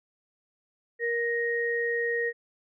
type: tone pair together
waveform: sine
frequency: 469.8 / 1870.5 Hz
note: A#4 / A#6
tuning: +13 / +5 cents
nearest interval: 2 octaves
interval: 2392 cents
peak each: -28 dBFS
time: 0.99-2.33 s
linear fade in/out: 50 ms
effects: none